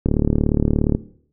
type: click train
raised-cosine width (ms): 3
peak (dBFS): -4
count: 34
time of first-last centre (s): 0.06-0.949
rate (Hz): 37.1
effects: noise-tail reverb RT60 0.6 s tail -18 dB re dry